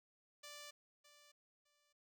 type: tone with echo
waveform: 5% pulse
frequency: 587.3 Hz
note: D5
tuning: in tune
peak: -40 dBFS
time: 0.43-0.71 s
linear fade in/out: 10 ms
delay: 610 ms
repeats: 2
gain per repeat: -13 dB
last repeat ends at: 1.93 s
effects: none